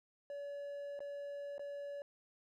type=tone with dropouts; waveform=triangle; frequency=570 Hz; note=C#5; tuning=48 cents sharp; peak=-40 dBFS; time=0.3-2.02 s; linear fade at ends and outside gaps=1 ms; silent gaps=0.992-1.004 / 1.581-1.594 s; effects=none